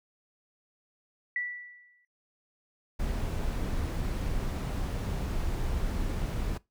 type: tone with exponential decay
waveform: sine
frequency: 1960 Hz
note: B6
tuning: 14 cents flat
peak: -27 dBFS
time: 1.36-2.05 s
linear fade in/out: 2 ms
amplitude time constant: 150 ms
type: noise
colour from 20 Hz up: brown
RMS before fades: -31 dBFS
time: 2.99-6.58 s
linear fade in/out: 10 ms
effects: noise-tail reverb RT60 0.2 s tail -21 dB re dry